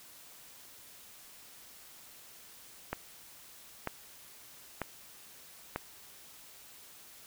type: click train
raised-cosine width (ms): 0.5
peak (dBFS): -18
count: 4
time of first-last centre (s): 2.93-5.76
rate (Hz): 1.06
effects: white hiss -54 dBFS RMS until 7.26 s